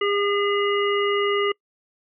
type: harmonic tone with a mistuned harmonic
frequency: 405.7 Hz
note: G#4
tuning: 41 cents flat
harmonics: 1 / 3 / 5 / 7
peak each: -21 / -26 / -28 / -29 dBFS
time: 0.01-1.52 s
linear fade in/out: 5 ms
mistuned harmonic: 7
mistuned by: +16 cents
effects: noise-tail reverb RT60 0.1 s tail -25 dB re dry